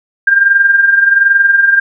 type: tone with amplitude modulation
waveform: sine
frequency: 1598 Hz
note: G6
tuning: 33 cents sharp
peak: -3 dBFS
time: 0.27-1.8 s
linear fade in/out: 5 ms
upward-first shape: sine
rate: 21.3 Hz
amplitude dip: 60%
effects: none